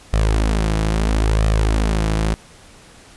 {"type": "tone with flanger", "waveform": "sawtooth", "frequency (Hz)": 53.6, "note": "A1", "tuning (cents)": -45, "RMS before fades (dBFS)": -17, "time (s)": [0.13, 2.34], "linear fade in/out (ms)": 0, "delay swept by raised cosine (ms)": [1.6, 6.1], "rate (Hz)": 0.75, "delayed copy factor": 0.55, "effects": ["pink hiss -45 dBFS RMS until 3.16 s", "resampled to 24000 Hz"]}